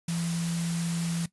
sine tone in noise, 168.8 Hz, E3, 41 cents sharp, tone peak -27 dBFS, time 0.08-1.26 s, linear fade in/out 5 ms, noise white, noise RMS -37 dBFS, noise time 0.08-1.26 s, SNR +7 dB, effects noise-tail reverb RT60 0.1 s tail -17 dB re dry + resampled to 24000 Hz

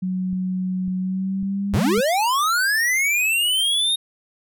sine tone with pitch glide, 185 to 202.9 Hz, F#3 to G#3, 0 to -40 cents, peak -21 dBFS, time 0.02-2.01 s, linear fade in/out 10 ms, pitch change +160 cents, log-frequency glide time 0.99-1.81 s
click train, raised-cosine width 5 ms, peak -25 dBFS, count 4, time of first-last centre 0.33-1.978 s, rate 1.82 Hz
square linear sweep, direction up, 55.1 to 3729 Hz, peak -18 dBFS, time 1.73-3.96 s, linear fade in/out 10 ms
effects none

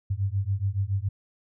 sine beating tone pair, 95 / 102.1 Hz, F#2 / G#2, +46 / -29 cents, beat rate 7.1 Hz, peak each -27 dBFS, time 0.1-1.09 s, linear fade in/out 10 ms, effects none

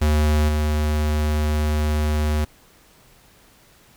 square tone with level steps, 75.7 Hz, D#2, 47 cents flat, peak -16 / -19 dBFS, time 0.01-2.45 s, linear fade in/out 10 ms, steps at 0.48 s, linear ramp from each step 10 ms, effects pink hiss -53 dBFS RMS until 3.96 s

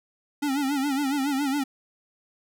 square tone with vibrato, 278.1 Hz, C#4, 6 cents sharp, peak -24 dBFS, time 0.42-1.64 s, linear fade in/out 10 ms, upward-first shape sine, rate 7.2 Hz, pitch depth 100 cents each way, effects none

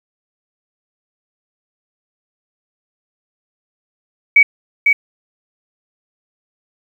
sine tone with echo, 2266 Hz, C#7, 37 cents sharp, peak -4 dBFS, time 4.36-4.43 s, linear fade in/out 5 ms, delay 500 ms, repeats 1, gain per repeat -4 dB, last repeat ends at 4.93 s, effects 7-bit

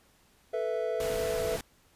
triangle chord, A suspended second, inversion none, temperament equal, 440 / 493.9 / 659.3 Hz, A4 / B4 / E5, 0 / 0 / 0 cents, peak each -31 dBFS, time 0.53-1.57 s, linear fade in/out 10 ms
pink noise, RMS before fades -38 dBFS, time 1-1.61 s, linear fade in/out 2 ms
effects pink hiss -64 dBFS RMS until 1.95 s + resampled to 32000 Hz

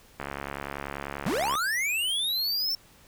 click train, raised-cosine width 0.5 ms, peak -18 dBFS, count 96, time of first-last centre 0.2-1.553 s, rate 70.2 Hz
square linear sweep, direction up, 138.59 to 5440 Hz, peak -26 dBFS, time 1.26-2.75 s, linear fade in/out 2 ms
effects pink hiss -56 dBFS RMS until 3.07 s

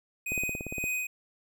square tone with tremolo, 2500 Hz, D#7, 8 cents sharp, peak -29 dBFS, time 0.26-1.07 s, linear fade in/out 5 ms, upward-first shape sine, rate 1.9 Hz, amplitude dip 75%
click train, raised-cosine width 2 ms, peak -23 dBFS, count 10, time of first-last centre 0.32-0.84 s, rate 17.3 Hz
effects none

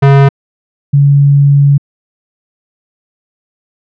square / sine tone pair in turn, 138.59 / 141.58 Hz, C#3 / C#3, 0 / +37 cents, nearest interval unison, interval 37 cents, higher second, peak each -3 dBFS, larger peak neither, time 0.02-0.29 / 0.93-1.78 s, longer second, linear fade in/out 10 ms, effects low-pass 2000 Hz 12 dB/octave

